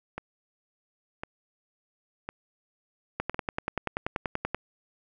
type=two click trains; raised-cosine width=0.5 ms; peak=-19 / -13 dBFS; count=4 / 15; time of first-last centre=0.18-3.345 / 3.2-4.546 s; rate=0.948 / 10.4 Hz; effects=none